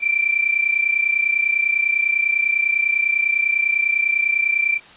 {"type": "tone pair together", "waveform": "sine", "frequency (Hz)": [2342, 2372], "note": ["D7", "D7"], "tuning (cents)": [-5, 17], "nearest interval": "unison", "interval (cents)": 22, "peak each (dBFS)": [-18, -20], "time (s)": [0, 4.8], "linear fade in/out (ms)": 50, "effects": ["white hiss -44 dBFS RMS until 4.96 s", "resampled to 8000 Hz"]}